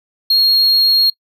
triangle tone, 4273 Hz, C8, 36 cents sharp, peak -8 dBFS, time 0.3-1.1 s, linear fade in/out 5 ms, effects noise-tail reverb RT60 0.1 s tail -25 dB re dry

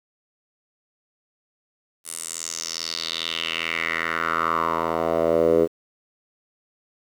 10% pulse tone with band-pass filter sweep, 82.41 Hz, E2, in tune, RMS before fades -24 dBFS, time 2.04-5.68 s, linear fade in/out 50 ms, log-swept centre 10000 to 430 Hz, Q 3.8, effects 8-bit

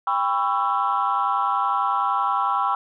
sine chord, C# half-diminished seventh, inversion second, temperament just, 798.3 / 997.9 / 1108.7 / 1330.5 Hz, G5 / B5 / C#6 / E6, +31 / +18 / 0 / +16 cents, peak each -24 dBFS, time 0.07-2.75 s, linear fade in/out 2 ms, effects tanh soft clip ceiling -12 dBFS

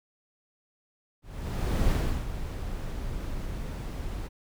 brown noise with ADSR envelope, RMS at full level -23 dBFS, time 1.22-4.29 s, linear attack 680 ms, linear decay 340 ms, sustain -11 dB, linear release 27 ms, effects none

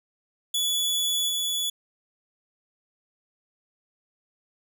sawtooth tone with level steps, 3422 Hz, A7, 49 cents flat, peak -20 / -22 dBFS, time 0.54-1.7 s, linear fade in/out 5 ms, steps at 1.28 s, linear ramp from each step 20 ms, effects none

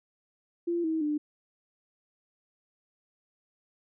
sine tone with pitch steps, 343 / 320 / 298.6 Hz, F4 / D#4 / D4, -31 / +49 / +29 cents, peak -26 dBFS, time 0.67-1.18 s, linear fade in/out 10 ms, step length 170 ms, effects none

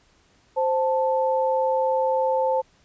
sine tone pair together, 523.3 / 880.1 Hz, C5 / A5, 0 / 0 cents, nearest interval major sixth, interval 900 cents, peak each -21 / -23 dBFS, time 0.56-2.62 s, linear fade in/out 20 ms, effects pink hiss -60 dBFS RMS until 2.84 s + resampled to 16000 Hz

